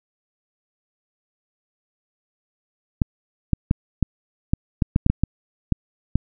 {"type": "clicks", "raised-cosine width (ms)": 5, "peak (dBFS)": -4, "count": 12, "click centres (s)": [3.018, 3.533, 3.711, 4.027, 4.535, 4.822, 4.961, 5.064, 5.1, 5.236, 5.723, 6.156], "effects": []}